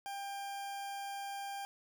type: tone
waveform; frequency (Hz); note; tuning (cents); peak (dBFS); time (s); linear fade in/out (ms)
40% pulse; 796; G5; +26; -39; 0.06-1.65; 0
effects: none